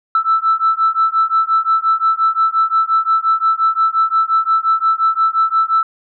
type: beating tone pair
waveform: sine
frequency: 1318.5 / 1324.2 Hz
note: E6 / E6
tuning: 0 / +7 cents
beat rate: 5.7 Hz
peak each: -14 dBFS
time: 0.15-5.83 s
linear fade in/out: 2 ms
effects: tanh soft clip ceiling -5 dBFS